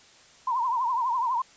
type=tone with vibrato; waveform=sine; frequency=981 Hz; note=B5; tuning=12 cents flat; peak=-23 dBFS; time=0.47-1.42 s; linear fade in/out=5 ms; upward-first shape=triangle; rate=12 Hz; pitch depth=150 cents each way; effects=white hiss -54 dBFS RMS until 1.56 s + resampled to 16000 Hz